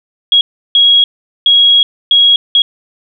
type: tone bursts at uneven times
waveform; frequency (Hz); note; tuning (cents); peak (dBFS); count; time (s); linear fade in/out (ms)
sine; 3309; G#7; -7; -4; 5; 0.32-0.41 / 0.75-1.04 / 1.46-1.83 / 2.11-2.36 / 2.55-2.62; 2
effects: none